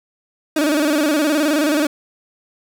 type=tone with vibrato; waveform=30% pulse; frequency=299.5 Hz; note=D4; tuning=34 cents sharp; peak=-12 dBFS; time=0.56-1.87 s; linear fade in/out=5 ms; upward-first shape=square; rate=19 Hz; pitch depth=81 cents each way; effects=none